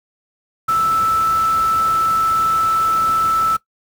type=tone in noise; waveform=sine; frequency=1318.5 Hz; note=E6; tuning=in tune; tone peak=-13 dBFS; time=0.68-3.57 s; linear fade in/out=10 ms; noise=pink; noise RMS=-31 dBFS; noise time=0.68-3.57 s; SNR=+15 dB; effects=noise-tail reverb RT60 0.1 s tail -17 dB re dry + high-pass 60 Hz 12 dB/octave